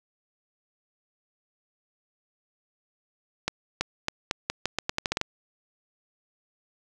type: accelerating click train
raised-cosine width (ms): 0.2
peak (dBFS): -8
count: 13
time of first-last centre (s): 3.48-5.214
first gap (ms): 330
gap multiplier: 0.83
effects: none